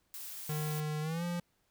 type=noise; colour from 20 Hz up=blue; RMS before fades=-44 dBFS; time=0.14-0.8 s; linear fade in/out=0 ms
type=tone with pitch glide; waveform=square; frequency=152.3 to 173.94 Hz; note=D#3 to F3; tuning=-37 to -7 cents; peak=-34 dBFS; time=0.49-1.4 s; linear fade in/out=5 ms; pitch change=+230 cents; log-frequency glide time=1.01-1.24 s
effects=pink hiss -75 dBFS RMS until 1.7 s